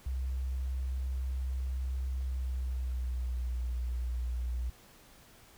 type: tone with pitch glide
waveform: sine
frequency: 64.8 to 60.81 Hz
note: C2 to B1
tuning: -16 to -26 cents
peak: -31 dBFS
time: 0.06-4.7 s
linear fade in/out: 5 ms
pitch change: -110 cents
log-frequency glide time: 2.24-3.65 s
effects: pink hiss -58 dBFS RMS until 5.57 s